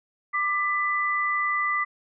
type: tone pair together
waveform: sine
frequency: 1185 / 1992.9 Hz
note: D6 / B6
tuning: +15 / +15 cents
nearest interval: major sixth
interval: 900 cents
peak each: -25 dBFS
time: 0.33-1.85 s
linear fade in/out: 20 ms
effects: none